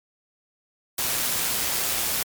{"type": "noise with amplitude modulation", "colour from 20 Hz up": "white", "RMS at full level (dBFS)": -24, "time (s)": [0.98, 2.23], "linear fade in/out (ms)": 5, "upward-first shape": "sine", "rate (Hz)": 119, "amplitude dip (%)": 25, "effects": ["MP3 96 kbps"]}